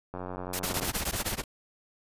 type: click train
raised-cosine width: 1 ms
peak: -23 dBFS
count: 68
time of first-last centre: 0.14-0.875 s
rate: 91.1 Hz
type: noise bursts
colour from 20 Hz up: white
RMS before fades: -32 dBFS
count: 8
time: 0.53-1.322 s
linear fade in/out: 5 ms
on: 64 ms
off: 40 ms
type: noise with tremolo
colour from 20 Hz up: pink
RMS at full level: -30 dBFS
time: 0.63-1.44 s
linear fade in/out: 2 ms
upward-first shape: sine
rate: 16 Hz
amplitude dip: 95%
effects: resampled to 32000 Hz